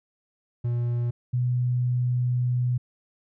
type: tone pair in turn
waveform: triangle / sine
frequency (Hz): 119.9 / 123.91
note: A#2 / B2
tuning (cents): +49 / +6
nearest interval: minor second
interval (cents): 57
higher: second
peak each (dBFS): -21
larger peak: neither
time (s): 0.64-1.11 / 1.33-2.78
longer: second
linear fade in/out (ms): 10
effects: none